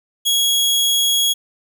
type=tone; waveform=sawtooth; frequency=3322 Hz; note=G#7; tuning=in tune; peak=-11 dBFS; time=0.25-1.34 s; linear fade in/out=20 ms; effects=none